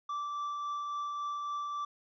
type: tone with tremolo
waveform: triangle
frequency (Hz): 1167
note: D6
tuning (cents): -11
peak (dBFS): -31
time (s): 0.09-1.85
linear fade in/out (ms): 5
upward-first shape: triangle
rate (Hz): 3.6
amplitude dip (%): 25
effects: resampled to 16000 Hz